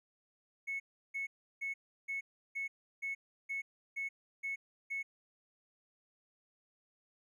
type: tone bursts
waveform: triangle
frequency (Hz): 2200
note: C#7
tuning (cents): -14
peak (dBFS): -32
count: 10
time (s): 0.67-5.03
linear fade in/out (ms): 20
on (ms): 130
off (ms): 340
effects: tanh soft clip ceiling -33 dBFS